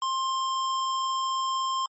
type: tone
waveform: square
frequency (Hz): 1056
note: C6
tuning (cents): +16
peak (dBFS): -26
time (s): 0.02-1.86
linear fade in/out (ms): 2
effects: MP3 32 kbps